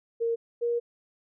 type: tone pair in turn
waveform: sine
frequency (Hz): 462.4 / 473.2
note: A#4 / A#4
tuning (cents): -14 / +26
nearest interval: unison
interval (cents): 40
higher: second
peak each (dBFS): -24 / -24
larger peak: neither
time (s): 0.2-0.36 / 0.61-0.8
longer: second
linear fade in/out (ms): 20
effects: none